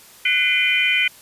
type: tone cluster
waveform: sine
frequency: 1489 / 2047 / 2194 / 2412 / 3061 Hz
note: F#6 / C7 / C#7 / D7 / G7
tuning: +11 / -38 / -18 / +46 / -42 cents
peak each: -27 / -20 / -28 / -19 / -22 dBFS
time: 0.25-1.08 s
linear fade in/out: 5 ms
effects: white hiss -46 dBFS RMS until 1.21 s + resampled to 32000 Hz